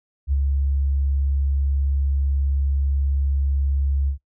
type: tone with ADSR envelope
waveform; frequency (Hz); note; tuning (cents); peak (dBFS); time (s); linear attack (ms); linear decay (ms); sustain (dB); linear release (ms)
sine; 69.2; C#2; -2; -16; 0.27-4.18; 51; 33; -2; 100
effects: noise-tail reverb RT60 0.1 s tail -20 dB re dry